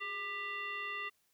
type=tone with frequency modulation; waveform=sine; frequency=1975.5 Hz; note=B6; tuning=in tune; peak=-37 dBFS; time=0-1.1 s; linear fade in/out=20 ms; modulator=782 Hz; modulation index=1.3; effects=white hiss -75 dBFS RMS until 1.33 s